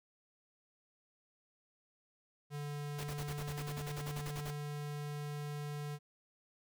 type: tone with pitch glide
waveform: square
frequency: 146 to 146.93 Hz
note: D3 to D3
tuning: -10 to +1 cents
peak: -40 dBFS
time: 2.5-5.99 s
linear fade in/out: 50 ms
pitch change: +11 cents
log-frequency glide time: 2.9-4.37 s
type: noise bursts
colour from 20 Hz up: pink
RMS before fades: -45 dBFS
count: 16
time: 2.98-4.51 s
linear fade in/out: 10 ms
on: 60 ms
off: 38 ms
effects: none